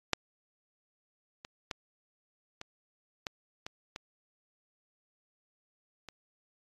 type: clicks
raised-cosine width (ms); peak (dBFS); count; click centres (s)
0.2; -8 / -26 / -17 / -24 / -17 / -22 / -22 / -27; 8; 0.133 / 1.449 / 1.712 / 2.614 / 3.268 / 3.665 / 3.961 / 6.087
effects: AAC 32 kbps